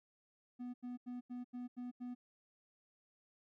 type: tone bursts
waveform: triangle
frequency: 246.4 Hz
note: B3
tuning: 4 cents flat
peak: -40 dBFS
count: 7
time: 0.59-2.15 s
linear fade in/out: 20 ms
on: 150 ms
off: 85 ms
effects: none